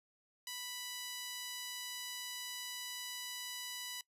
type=tone with high-pass filter; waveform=sawtooth; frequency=987.8 Hz; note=B5; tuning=in tune; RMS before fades=-44 dBFS; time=0.47-4.01 s; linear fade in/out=2 ms; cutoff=3100 Hz; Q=0.78; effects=noise-tail reverb RT60 0.1 s tail -21 dB re dry + resampled to 32000 Hz